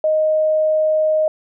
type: tone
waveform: sine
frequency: 622.3 Hz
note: D#5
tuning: in tune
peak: -13 dBFS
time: 0.04-1.28 s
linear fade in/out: 2 ms
effects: none